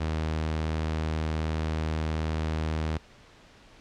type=tone; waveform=sawtooth; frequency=78.7 Hz; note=D#2; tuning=20 cents sharp; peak=-23 dBFS; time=0-2.98 s; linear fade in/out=10 ms; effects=pink hiss -54 dBFS RMS until 3.8 s + low-pass 5000 Hz 12 dB/octave